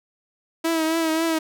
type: tone with vibrato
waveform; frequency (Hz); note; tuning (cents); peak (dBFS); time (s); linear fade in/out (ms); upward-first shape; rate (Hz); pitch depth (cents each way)
sawtooth; 323.6; E4; -32; -16; 0.64-1.39; 10; triangle; 3.7; 49
effects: none